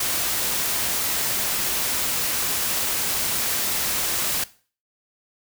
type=noise; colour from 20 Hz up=white; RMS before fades=-24 dBFS; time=0-4.44 s; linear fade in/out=5 ms; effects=noise-tail reverb RT60 0.4 s tail -18 dB re dry